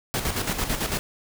pink noise with tremolo, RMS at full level -25 dBFS, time 0.14-0.99 s, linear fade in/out 0 ms, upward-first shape square, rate 9 Hz, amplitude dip 55%, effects none

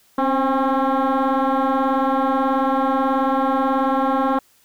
sine tone with frequency modulation, 277.2 Hz, C#4, in tune, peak -14 dBFS, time 0.18-4.39 s, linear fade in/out 5 ms, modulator 268 Hz, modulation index 3.7, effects tanh soft clip ceiling -14 dBFS + white hiss -57 dBFS RMS until 4.64 s

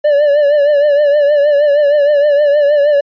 triangle tone with vibrato, 582 Hz, D5, 16 cents flat, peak -5 dBFS, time 0.04-3.01 s, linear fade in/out 10 ms, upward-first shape triangle, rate 6.4 Hz, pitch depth 70 cents each way, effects resampled to 11025 Hz

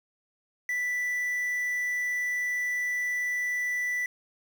triangle tone with quantisation, 1975.5 Hz, B6, in tune, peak -25 dBFS, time 0.69-4.06 s, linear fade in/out 2 ms, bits 8, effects none

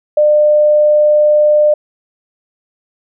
sine tone, 600 Hz, D5, 37 cents sharp, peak -6 dBFS, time 0.17-1.74 s, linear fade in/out 5 ms, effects none

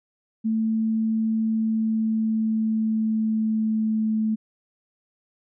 sine tone with pitch glide, 221.6 to 218.3 Hz, A3 to A3, +13 to -13 cents, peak -20 dBFS, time 0.44-4.36 s, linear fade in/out 20 ms, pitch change -26 cents, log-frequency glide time 1.45-4.16 s, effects none

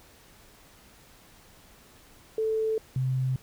sine tone pair in turn, 440 / 130.1 Hz, A4 / C3, 0 / -9 cents, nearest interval octave + major sixth, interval 2109 cents, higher first, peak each -24 dBFS, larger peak neither, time 2.38-2.78 / 2.96-3.36 s, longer neither, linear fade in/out 2 ms, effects pink hiss -55 dBFS RMS until 3.42 s

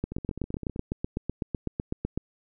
two click trains, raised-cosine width 3 ms, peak -22 / -15 dBFS, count 11 / 18, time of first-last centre 0.12-0.761 / 0.04-2.176 s, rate 15.6 / 7.96 Hz, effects none

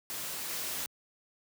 white noise with level steps, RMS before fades -38 / -36 dBFS, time 0.1-0.86 s, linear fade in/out 0 ms, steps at 0.49 s, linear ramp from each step 10 ms, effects high-pass 100 Hz 12 dB/octave

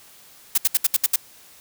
blue noise bursts, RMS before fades -17 dBFS, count 7, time 0.55-1.16 s, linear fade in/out 5 ms, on 28 ms, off 69 ms, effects white hiss -49 dBFS RMS until 1.6 s

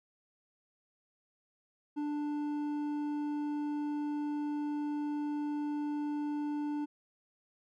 triangle tone with hard clipping, 294.8 Hz, D4, 7 cents sharp, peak -34 dBFS, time 1.96-6.86 s, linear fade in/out 20 ms, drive 10 dB, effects none

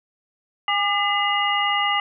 sine tone cluster, 817 / 1202 / 2023 / 2856 Hz, G#5 / D6 / B6 / F7, -29 / +40 / +41 / +38 cents, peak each -24 dBFS, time 0.68-2 s, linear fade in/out 2 ms, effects none

